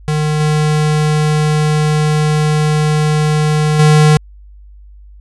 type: tone with level steps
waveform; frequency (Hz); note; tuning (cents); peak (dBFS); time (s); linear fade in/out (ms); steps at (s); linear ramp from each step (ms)
square; 152.2; D#3; -38; -13 / -11 / -6; 0.08-4.17; 0; 0.4 / 3.79; 5
effects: added 50 Hz sine -35 dBFS peak until 5.2 s + resampled to 24000 Hz